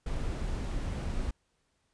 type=noise; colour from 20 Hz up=brown; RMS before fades=-33 dBFS; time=0.06-1.31 s; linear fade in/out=5 ms; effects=pink hiss -75 dBFS RMS until 1.93 s + resampled to 22050 Hz